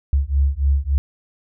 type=beating tone pair; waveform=sine; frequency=67.9 / 71.4 Hz; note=C#2 / D2; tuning=-35 / -48 cents; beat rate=3.5 Hz; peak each=-18 dBFS; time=0.13-0.98 s; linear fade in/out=0 ms; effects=none